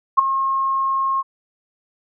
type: tone with ADSR envelope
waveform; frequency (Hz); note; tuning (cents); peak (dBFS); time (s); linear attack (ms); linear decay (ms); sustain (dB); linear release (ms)
sine; 1077; C6; +50; -5; 0.17-1.23; 20; 9; -12; 32
effects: none